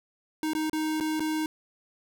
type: tone with dropouts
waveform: square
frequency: 311.8 Hz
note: D#4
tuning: 4 cents sharp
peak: -27 dBFS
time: 0.43-1.46 s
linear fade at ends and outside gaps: 1 ms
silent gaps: 0.534-0.55 / 0.697-0.731 / 1.001-1.008 / 1.196-1.204 s
effects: none